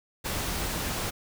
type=noise; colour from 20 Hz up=pink; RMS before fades=-31 dBFS; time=0.24-1.11 s; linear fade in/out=20 ms; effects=none